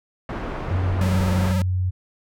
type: low-pass noise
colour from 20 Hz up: pink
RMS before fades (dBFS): -29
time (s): 0.29-1.52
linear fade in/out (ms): 2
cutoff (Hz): 1500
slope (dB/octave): 12
type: tone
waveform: sine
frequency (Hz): 91.9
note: F#2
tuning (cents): -11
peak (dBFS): -19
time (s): 0.7-1.91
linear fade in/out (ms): 20
type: tone with vibrato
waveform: square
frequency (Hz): 185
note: F#3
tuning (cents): 0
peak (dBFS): -23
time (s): 1.01-1.62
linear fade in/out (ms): 2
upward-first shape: sine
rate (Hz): 20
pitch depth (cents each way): 83
effects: none